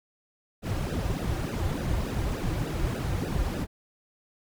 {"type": "noise with flanger", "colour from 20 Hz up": "brown", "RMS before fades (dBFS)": -29, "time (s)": [0.62, 3.67], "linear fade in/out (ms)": 50, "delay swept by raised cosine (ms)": [0.9, 4.7], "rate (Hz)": 3.4, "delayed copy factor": -0.9, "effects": []}